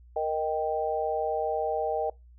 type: chord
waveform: sine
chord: Eb major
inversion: second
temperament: equal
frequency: 466.2 / 622.3 / 784 Hz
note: Bb4 / Eb5 / G5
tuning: 0 / 0 / 0 cents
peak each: -30 dBFS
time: 0.16-2.1 s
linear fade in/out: 5 ms
effects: noise-tail reverb RT60 0.2 s tail -22 dB re dry + added 60 Hz sine -50 dBFS peak until 2.38 s